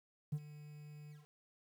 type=tone with ADSR envelope; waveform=triangle; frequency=149.2 Hz; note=D3; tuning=28 cents sharp; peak=-29 dBFS; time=0.32-1.27 s; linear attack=12 ms; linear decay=55 ms; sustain=-19 dB; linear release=160 ms; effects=tanh soft clip ceiling -31 dBFS + 11-bit